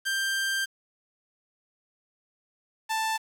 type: tone pair in turn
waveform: sawtooth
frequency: 1580 / 883.4 Hz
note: G6 / A5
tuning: +13 / +7 cents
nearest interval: minor seventh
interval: 1006 cents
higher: first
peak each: -22 dBFS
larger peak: neither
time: 0.05-0.66 / 2.89-3.18 s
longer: first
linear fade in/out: 20 ms
effects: low-pass 12000 Hz 12 dB/octave + 8-bit